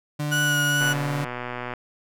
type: tone with pitch glide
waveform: 35% pulse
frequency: 148.2 to 143.65 Hz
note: D3 to D3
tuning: +16 to -38 cents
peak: -23 dBFS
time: 0.19-1.25 s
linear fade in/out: 10 ms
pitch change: -54 cents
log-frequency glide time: 0.37-0.86 s
type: tone with vibrato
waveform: 35% pulse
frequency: 1461 Hz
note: F#6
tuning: 22 cents flat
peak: -19 dBFS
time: 0.31-0.94 s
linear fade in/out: 20 ms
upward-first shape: sine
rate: 2.4 Hz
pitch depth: 18 cents each way
type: click train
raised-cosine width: 0.5 ms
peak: -16 dBFS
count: 115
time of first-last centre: 0.81-1.737 s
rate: 123 Hz
effects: none